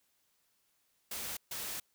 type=noise bursts at uneven times; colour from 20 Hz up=white; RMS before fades=-40 dBFS; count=2; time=1.11-1.37 / 1.51-1.8 s; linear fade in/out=5 ms; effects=white hiss -75 dBFS RMS until 1.94 s